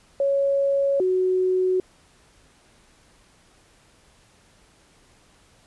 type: tone pair in turn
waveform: sine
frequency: 555 / 370.4 Hz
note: C#5 / F#4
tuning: +2 / +2 cents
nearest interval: perfect fifth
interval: 700 cents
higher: first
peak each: -18 dBFS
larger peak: neither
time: 0.2-1 / 1-1.8 s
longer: neither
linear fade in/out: 2 ms
effects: pink hiss -57 dBFS RMS until 5.66 s + resampled to 24000 Hz